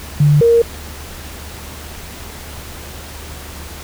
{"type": "tone pair in turn", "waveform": "sine", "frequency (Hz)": [146.83, 466.2], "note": ["D3", "A#4"], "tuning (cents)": [0, 0], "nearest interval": "octave + minor sixth", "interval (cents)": 2000, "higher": "second", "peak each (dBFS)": -7, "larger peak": "neither", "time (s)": [[0.2, 0.41], [0.41, 0.62]], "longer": "neither", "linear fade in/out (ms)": 5, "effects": ["added 74 Hz sine -33 dBFS peak until 3.83 s", "pink hiss -33 dBFS RMS until 3.83 s"]}